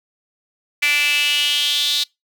sawtooth tone with high-pass filter sweep, 291.9 Hz, D4, 10 cents flat, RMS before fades -18 dBFS, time 0.82-2.04 s, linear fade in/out 10 ms, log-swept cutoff 2300 to 3800 Hz, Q 6.5, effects noise-tail reverb RT60 0.2 s tail -25 dB re dry

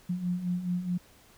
sine beating tone pair, 174.9 / 179.6 Hz, F3 / F3, +3 / +49 cents, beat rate 4.7 Hz, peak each -35 / -29 dBFS, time 0.09-0.98 s, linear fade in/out 10 ms, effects pink hiss -58 dBFS RMS until 1.37 s

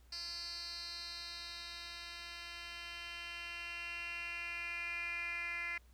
10% pulse tone with band-pass filter sweep, 343.8 Hz, F4, 27 cents flat, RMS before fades -44 dBFS, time 0.12-5.78 s, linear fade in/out 5 ms, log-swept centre 4600 to 2200 Hz, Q 7.3, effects added 60 Hz sine -60 dBFS peak until 5.93 s + pink hiss -71 dBFS RMS until 5.93 s

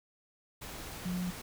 sine tone in noise, 180 Hz, F#3, 47 cents flat, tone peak -32 dBFS, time 1.05-1.31 s, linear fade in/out 10 ms, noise pink, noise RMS -44 dBFS, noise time 0.61-1.42 s, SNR +9 dB, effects none

